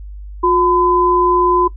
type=tone pair together; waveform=sine; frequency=357.8 / 1012 Hz; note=F4 / B5; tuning=+42 / +42 cents; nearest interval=octave + tritone; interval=1800 cents; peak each=-13 dBFS; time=0.43-1.68 s; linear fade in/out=10 ms; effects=noise-tail reverb RT60 0.1 s tail -17 dB re dry + added 50 Hz sine -28 dBFS peak until 1.76 s